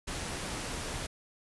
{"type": "noise", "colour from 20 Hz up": "pink", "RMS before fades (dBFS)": -37, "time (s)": [0.07, 1.07], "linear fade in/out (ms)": 10, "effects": ["resampled to 24000 Hz"]}